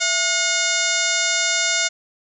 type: harmonic tone with a mistuned harmonic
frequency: 720 Hz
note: F#5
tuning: 47 cents flat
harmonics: 1 / 2 / 3 / 4 / 5 / 6 / 7 / 8 / 9 / 10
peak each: -30 / -25 / -24 / -30 / -26 / -29 / -28 / -28 / -27 / -26 dBFS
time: 0-1.89 s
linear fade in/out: 20 ms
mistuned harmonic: 1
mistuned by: -120 cents
effects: none